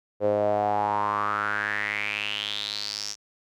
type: tone with band-pass filter sweep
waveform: sawtooth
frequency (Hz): 103.83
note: G#2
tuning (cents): 0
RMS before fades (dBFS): -27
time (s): 0.2-3.16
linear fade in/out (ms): 50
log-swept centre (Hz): 500 to 5800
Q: 6.5
effects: none